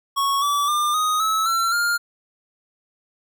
square tone with pitch steps, 1107 / 1152 / 1198.9 / 1247.6 / 1298.3 / 1351.1 / 1406.1 Hz, C#6 / D6 / D6 / D#6 / E6 / E6 / F6, -3 / -34 / +35 / +4 / -27 / +42 / +11 cents, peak -19 dBFS, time 0.16-1.98 s, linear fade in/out 20 ms, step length 260 ms, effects none

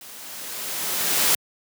white noise with level ramp, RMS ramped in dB -42 to -18 dBFS, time 0.01-1.35 s, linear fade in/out 2 ms, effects high-pass 150 Hz 12 dB/octave

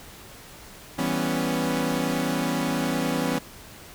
sawtooth chord, C# half-diminished seventh, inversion first, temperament equal, 164.81 / 196 / 246.9 / 277.2 Hz, E3 / G3 / B3 / C#4, 0 / 0 / 0 / 0 cents, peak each -26 / -28 / -24 / -24 dBFS, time 0.98-3.39 s, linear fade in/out 10 ms, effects pink hiss -45 dBFS RMS until 3.94 s

